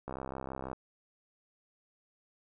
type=click train; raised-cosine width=1 ms; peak=-25 dBFS; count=44; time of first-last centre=0.08-0.731 s; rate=66.1 Hz; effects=none

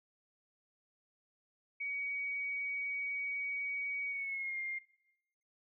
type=tone with pitch glide; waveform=sine; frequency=2256 to 2117 Hz; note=C#7 to C7; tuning=+30 to +20 cents; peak=-36 dBFS; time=1.8-4.79 s; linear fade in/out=10 ms; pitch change=-110 cents; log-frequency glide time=4.07-4.59 s; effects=noise-tail reverb RT60 0.9 s tail -20 dB re dry

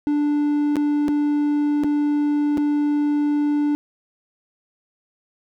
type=tone with dropouts; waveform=triangle; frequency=293.7 Hz; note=D4; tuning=in tune; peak=-15 dBFS; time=0.07-3.75 s; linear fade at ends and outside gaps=0 ms; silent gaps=0.757-0.767 / 1.082-1.088 / 1.836-1.844 / 2.573-2.579 s; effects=none

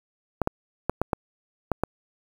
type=clicks; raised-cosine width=1 ms; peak=-8 dBFS; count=7; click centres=0.417 / 0.474 / 0.896 / 1.016 / 1.132 / 1.717 / 1.836 s; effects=7-bit

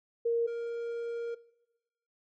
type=tone pair in turn; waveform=sine / triangle; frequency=466.2 / 467.9 Hz; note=A#4 / A#4; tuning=0 / +6 cents; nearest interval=unison; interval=6 cents; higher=second; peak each=-25 / -30 dBFS; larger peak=first; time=0.25-0.47 / 0.47-1.35 s; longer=second; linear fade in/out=10 ms; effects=noise-tail reverb RT60 1.0 s tail -21 dB re dry + MP3 32 kbps

